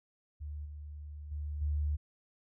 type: tone with level steps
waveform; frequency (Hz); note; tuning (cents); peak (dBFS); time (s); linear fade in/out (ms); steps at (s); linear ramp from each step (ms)
sine; 74.2; D2; +18; -38 / -42 / -35 / -29; 0.4-1.97; 20; 0.65 / 1.31 / 1.61; 10
effects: none